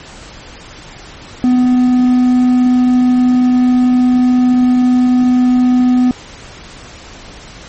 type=tone; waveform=triangle; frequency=250 Hz; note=B3; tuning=21 cents sharp; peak=-5 dBFS; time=1.44-6.11 s; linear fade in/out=0 ms; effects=pink hiss -34 dBFS RMS until 7.68 s + MP3 32 kbps